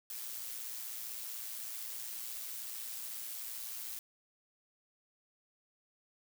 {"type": "noise with amplitude modulation", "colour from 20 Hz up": "blue", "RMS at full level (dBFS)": -41, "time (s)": [0.1, 3.99], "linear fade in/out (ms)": 2, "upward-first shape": "sine", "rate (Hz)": 116, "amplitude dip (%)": 40, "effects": []}